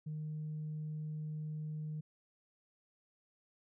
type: tone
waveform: sine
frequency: 153.6 Hz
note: D#3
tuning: 22 cents flat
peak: -37 dBFS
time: 0.06-2.01 s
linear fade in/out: 10 ms
effects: tanh soft clip ceiling -35 dBFS